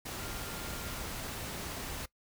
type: tone in noise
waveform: sine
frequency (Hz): 1396.9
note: F6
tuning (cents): 0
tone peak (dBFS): -50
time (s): 0.19-1.02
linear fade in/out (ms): 10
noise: pink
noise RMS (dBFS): -40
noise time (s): 0.05-2.06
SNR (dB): -13
effects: noise-tail reverb RT60 0.1 s tail -20 dB re dry